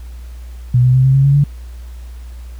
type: tone with pitch steps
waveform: sine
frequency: 123.47 / 126.58 / 129.76 / 133.02 / 136.37 / 139.8 / 143.31 Hz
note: B2 / B2 / C3 / C3 / C#3 / C#3 / D3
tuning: 0 / +43 / -14 / +29 / -28 / +15 / -42 cents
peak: -7 dBFS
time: 0.74-1.44 s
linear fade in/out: 5 ms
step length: 100 ms
effects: added 60 Hz sine -28 dBFS peak until 2.59 s + pink hiss -48 dBFS RMS until 2.59 s